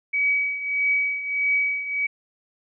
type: tone with tremolo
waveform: sine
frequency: 2272 Hz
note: C#7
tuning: 42 cents sharp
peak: -17 dBFS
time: 0.13-2.07 s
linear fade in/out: 10 ms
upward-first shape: triangle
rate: 1.6 Hz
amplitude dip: 75%
effects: none